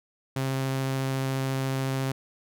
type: tone with vibrato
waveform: sawtooth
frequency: 133.6 Hz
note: C3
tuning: 36 cents sharp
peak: -22 dBFS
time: 0.36-2.12 s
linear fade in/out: 5 ms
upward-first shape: triangle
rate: 14 Hz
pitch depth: 10 cents each way
effects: none